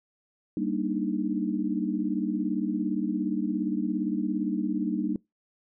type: chord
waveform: sine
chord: Eb major seventh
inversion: first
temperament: equal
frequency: 196 / 233.1 / 293.7 / 311.1 Hz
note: G3 / Bb3 / D4 / Eb4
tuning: 0 / 0 / 0 / 0 cents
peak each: -31 dBFS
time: 0.57-5.16 s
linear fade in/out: 2 ms
effects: noise-tail reverb RT60 0.2 s tail -24 dB re dry